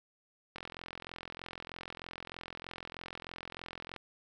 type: click train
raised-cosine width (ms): 0.3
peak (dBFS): -26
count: 148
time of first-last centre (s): 0.56-3.963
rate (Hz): 43.2
effects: none